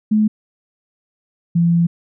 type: tone pair in turn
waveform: sine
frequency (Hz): 214.1 / 169.93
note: A3 / F3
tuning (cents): -47 / -47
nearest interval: major third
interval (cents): 400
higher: first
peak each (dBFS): -11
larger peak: neither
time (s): 0.11-0.28 / 1.55-1.87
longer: second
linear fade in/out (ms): 10
effects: none